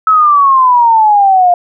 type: exponential sweep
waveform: sine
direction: down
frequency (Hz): 1305 to 698.5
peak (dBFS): -4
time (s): 0.07-1.54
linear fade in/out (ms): 2
effects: none